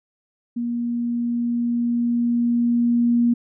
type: tone with level ramp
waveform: sine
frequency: 237.7 Hz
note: A#3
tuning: 34 cents sharp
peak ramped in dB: -22 to -14 dBFS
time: 0.56-3.34 s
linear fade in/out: 10 ms
effects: none